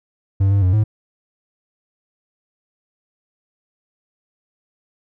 triangle tone with pitch steps, 97.5 / 99.7 / 91.7 / 107.4 Hz, G2 / G2 / F#2 / A2, -9 / +30 / -15 / -41 cents, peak -10 dBFS, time 0.4-0.84 s, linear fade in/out 10 ms, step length 110 ms, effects none

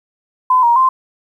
sine tone with pitch steps, 1016 / 943 / 1043 Hz, B5 / A#5 / C6, +49 / +20 / -6 cents, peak -8 dBFS, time 0.5-0.89 s, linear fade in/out 5 ms, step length 130 ms, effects 8-bit

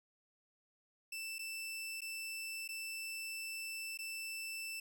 sawtooth tone with dropouts, 2658 Hz, E7, 14 cents sharp, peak -38 dBFS, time 1.12-4.8 s, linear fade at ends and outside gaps 5 ms, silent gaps 1.384-1.391 / 2.007-2.017 / 2.678-2.688 / 3.975-3.988 s, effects none

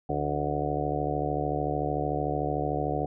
harmonic tone, 73.42 Hz, D2, in tune, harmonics 1 / 2 / 4 / 5 / 6 / 7 / 8 / 9 / 10, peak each -37 / -33 / -34 / -37 / -34 / -36 / -37 / -38 / -32 dBFS, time 0.09-3.06 s, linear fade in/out 5 ms, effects none

